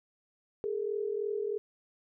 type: tone pair together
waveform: sine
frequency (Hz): 410 / 453.1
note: G#4 / A#4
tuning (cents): -22 / -49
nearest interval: major second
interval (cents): 173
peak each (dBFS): -32 / -35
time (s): 0.64-1.58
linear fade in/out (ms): 0
effects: none